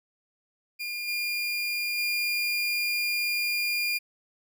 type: tone with level steps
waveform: 30% pulse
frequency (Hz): 2413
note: D7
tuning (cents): +46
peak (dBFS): -29 / -25 / -23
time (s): 0.79-3.99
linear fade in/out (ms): 20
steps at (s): 1.07 / 1.97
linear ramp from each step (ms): 20
effects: none